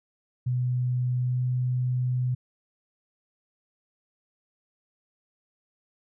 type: tone with pitch glide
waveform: sine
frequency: 124.9 to 125.77 Hz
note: B2 to B2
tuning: +20 to +32 cents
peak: -23 dBFS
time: 0.46-2.35 s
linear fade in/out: 10 ms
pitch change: +12 cents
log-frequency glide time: 1.2-1.41 s
effects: none